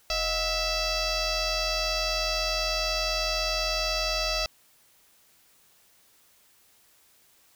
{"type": "tone with frequency modulation", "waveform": "sine", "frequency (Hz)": 2647, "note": "E7", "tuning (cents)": 7, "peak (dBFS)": -22, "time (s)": [0.1, 4.46], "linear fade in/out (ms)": 2, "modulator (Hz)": 673, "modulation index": 4.3, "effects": ["tanh soft clip ceiling -24 dBFS", "white hiss -61 dBFS RMS until 7.55 s"]}